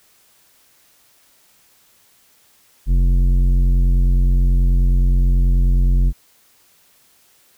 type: tone with tanh clipping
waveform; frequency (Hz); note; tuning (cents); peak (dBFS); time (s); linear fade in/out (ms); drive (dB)
triangle; 44.7; F1; +41; -13; 2.86-6.13; 50; 15
effects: white hiss -55 dBFS RMS until 7.57 s